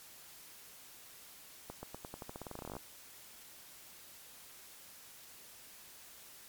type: accelerating click train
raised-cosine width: 1 ms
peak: -29 dBFS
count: 21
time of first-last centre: 1.7-2.767 s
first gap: 130 ms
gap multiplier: 0.89
effects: white hiss -55 dBFS RMS until 6.48 s + MP3 96 kbps